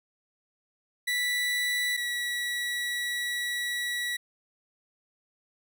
30% pulse tone pair in turn, 1965 / 1939.1 Hz, B6 / B6, -9 / -32 cents, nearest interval unison, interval 23 cents, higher first, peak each -23 / -26 dBFS, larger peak first, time 1.07-1.97 / 1.97-4.17 s, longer second, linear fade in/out 10 ms, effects none

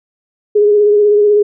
sine tone with vibrato, 415.3 Hz, G#4, in tune, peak -6 dBFS, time 0.55-1.43 s, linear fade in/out 10 ms, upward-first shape triangle, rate 16 Hz, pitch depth 33 cents each way, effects none

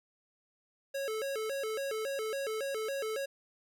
square tone with vibrato, 490 Hz, B4, 14 cents flat, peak -34 dBFS, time 0.94-3.26 s, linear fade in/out 10 ms, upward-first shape square, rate 3.6 Hz, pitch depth 200 cents each way, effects none

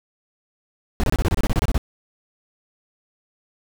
brown noise bursts, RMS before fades -18 dBFS, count 13, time 1-1.779 s, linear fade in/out 0 ms, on 35 ms, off 27 ms, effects none

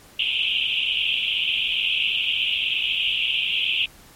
white band-pass noise, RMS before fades -23 dBFS, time 0.19-3.86 s, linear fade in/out 5 ms, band 2500 to 3300 Hz, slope 96 dB/octave, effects pink hiss -49 dBFS RMS until 4.15 s + MP3 64 kbps

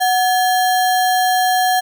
sine tone with sample-and-hold, 740 Hz, F#5, in tune, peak -12 dBFS, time 0-1.81 s, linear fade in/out 20 ms, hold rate 2450 Hz, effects none

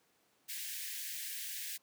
white high-pass noise, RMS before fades -42 dBFS, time 0.48-1.78 s, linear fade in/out 20 ms, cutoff 1600 Hz, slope 96 dB/octave, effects pink hiss -72 dBFS RMS until 1.82 s + high-pass 200 Hz 12 dB/octave

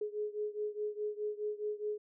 sine beating tone pair, 419.1 / 423.9 Hz, G#4 / G#4, +16 / +35 cents, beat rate 4.8 Hz, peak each -37 / -39 dBFS, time 0.01-1.98 s, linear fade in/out 5 ms, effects none

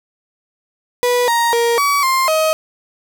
35% pulse tone with pitch steps, 490 / 936 / 468.8 / 1138 / 1054 / 631 Hz, B4 / A#5 / A#4 / C#6 / C6 / D#5, -14 / +7 / +10 / +45 / +12 / +24 cents, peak -11 dBFS, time 1.03-2.53 s, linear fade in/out 0 ms, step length 250 ms, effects none

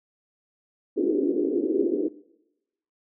pink band-pass noise, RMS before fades -24 dBFS, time 0.96-2.09 s, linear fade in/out 20 ms, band 290 to 410 Hz, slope 48 dB/octave, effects noise-tail reverb RT60 0.9 s tail -20 dB re dry

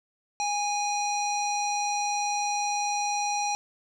square tone with low-pass filter, 823 Hz, G#5, 16 cents flat, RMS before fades -28 dBFS, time 0.4-3.55 s, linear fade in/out 0 ms, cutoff 6000 Hz, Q 3.7, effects none

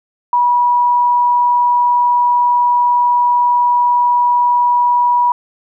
sine tone, 971 Hz, B5, 30 cents flat, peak -9 dBFS, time 0.33-5.32 s, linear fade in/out 2 ms, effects none

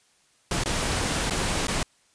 pink noise with dropouts, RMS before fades -26 dBFS, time 0.51-1.83 s, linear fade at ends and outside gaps 2 ms, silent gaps 0.637-0.658 / 1.299-1.307 / 1.67-1.681 s, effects white hiss -63 dBFS RMS until 2.14 s + resampled to 22050 Hz

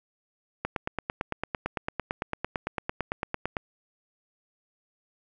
click train, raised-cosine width 0.5 ms, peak -13 dBFS, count 27, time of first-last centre 0.65-3.568 s, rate 8.91 Hz, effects none

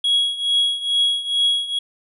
triangle tone with tremolo, 3322 Hz, G#7, in tune, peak -11 dBFS, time 0.04-1.79 s, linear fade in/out 5 ms, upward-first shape triangle, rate 2.3 Hz, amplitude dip 85%, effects tanh soft clip ceiling -8 dBFS + resampled to 32000 Hz

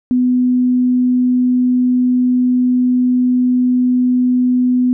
sine tone, 250 Hz, B3, 21 cents sharp, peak -10 dBFS, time 0.11-4.93 s, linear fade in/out 0 ms, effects none

